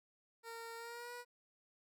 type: tone with pitch glide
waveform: 15% pulse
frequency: 460 to 485.7 Hz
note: A#4 to B4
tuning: -23 to -29 cents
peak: -40 dBFS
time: 0.43-1.25 s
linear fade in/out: 50 ms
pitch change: +94 cents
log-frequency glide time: 0.76-1.13 s
effects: none